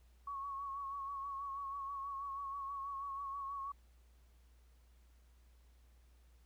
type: tone with vibrato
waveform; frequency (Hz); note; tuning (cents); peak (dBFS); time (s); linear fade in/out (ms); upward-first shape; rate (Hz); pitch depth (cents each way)
sine; 1108.7; C#6; 0; -40; 0.27-3.72; 5; sine; 6.2; 37
effects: added 60 Hz sine -62 dBFS peak until 6.45 s + pink hiss -75 dBFS RMS until 6.45 s